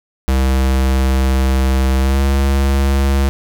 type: tone with pitch glide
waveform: square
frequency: 65.9 to 68.38 Hz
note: C2 to C#2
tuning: +13 to -23 cents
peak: -12 dBFS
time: 0.28-3.29 s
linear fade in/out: 0 ms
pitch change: +64 cents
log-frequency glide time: 1.99-2.22 s
effects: none